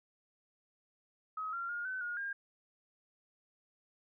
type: tone with pitch steps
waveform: sine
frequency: 1272 / 1379 / 1422 / 1518 / 1433 / 1610 Hz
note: D#6 / F6 / F6 / F#6 / F6 / G6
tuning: +38 / -22 / +31 / +44 / +44 / +46 cents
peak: -36 dBFS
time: 1.37-2.33 s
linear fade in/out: 5 ms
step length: 160 ms
effects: none